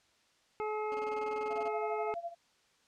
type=harmonic tone; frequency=427.3 Hz; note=G#4; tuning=49 cents sharp; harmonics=1 / 2 / 3 / 5 / 6; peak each=-35 / -38 / -42 / -47 / -54 dBFS; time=0.6-2.14 s; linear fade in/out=0 ms
type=tone bursts; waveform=15% pulse; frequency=277.2 Hz; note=C#4; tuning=in tune; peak=-38 dBFS; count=16; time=0.92-1.678 s; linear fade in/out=0 ms; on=23 ms; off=26 ms
type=tone with tremolo; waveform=sine; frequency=684 Hz; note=F5; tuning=36 cents flat; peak=-34 dBFS; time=1.49-2.35 s; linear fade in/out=50 ms; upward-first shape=sine; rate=12 Hz; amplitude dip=85%
effects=white hiss -69 dBFS RMS until 2.87 s + low-pass 6000 Hz 12 dB/octave